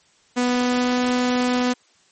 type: tone with pitch glide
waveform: sawtooth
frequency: 246.9 to 248.5 Hz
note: B3 to B3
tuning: 0 to +11 cents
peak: -14 dBFS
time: 0.36-1.74 s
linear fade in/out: 20 ms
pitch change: +11 cents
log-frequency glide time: 0.48-1 s
effects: white hiss -58 dBFS RMS until 2.11 s + MP3 32 kbps